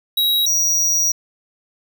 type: tone pair in turn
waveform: square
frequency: 3847 / 5764 Hz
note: B7 / F#8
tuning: -46 / -46 cents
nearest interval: perfect fifth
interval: 700 cents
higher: second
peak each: -15 dBFS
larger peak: neither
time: 0.17-0.46 / 0.46-1.12 s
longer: second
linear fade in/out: 5 ms
effects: none